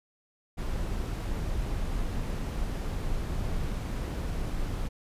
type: noise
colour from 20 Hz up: brown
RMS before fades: -31 dBFS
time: 0.57-4.89 s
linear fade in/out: 20 ms
effects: resampled to 32000 Hz